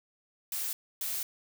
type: noise bursts at uneven times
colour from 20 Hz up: blue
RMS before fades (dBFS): -34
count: 2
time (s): 0.52-0.73 / 1.01-1.23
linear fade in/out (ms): 2
effects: none